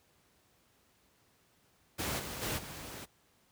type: noise with level steps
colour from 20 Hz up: pink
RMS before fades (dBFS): -35 / -41 / -35 / -45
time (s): 1.98-3.06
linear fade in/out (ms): 20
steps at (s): 2.18 / 2.41 / 2.57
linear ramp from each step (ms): 20
effects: pink hiss -69 dBFS RMS until 3.51 s + high-pass 60 Hz 12 dB/octave